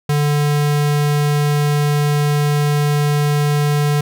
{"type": "tone", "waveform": "square", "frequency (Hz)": 146.83, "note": "D3", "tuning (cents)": 0, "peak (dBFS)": -14, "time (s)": [0.09, 4.01], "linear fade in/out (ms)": 5, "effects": []}